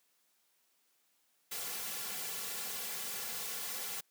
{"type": "noise with comb filter", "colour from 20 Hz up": "white", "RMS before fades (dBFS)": -40, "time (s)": [1.51, 4.01], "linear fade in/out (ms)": 10, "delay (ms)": 3.2, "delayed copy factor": -1, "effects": ["white hiss -74 dBFS RMS until 4.1 s", "high-pass 200 Hz 12 dB/octave"]}